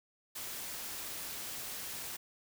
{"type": "noise", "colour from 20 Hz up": "white", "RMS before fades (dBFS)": -42, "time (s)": [0.35, 2.17], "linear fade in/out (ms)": 10, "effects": []}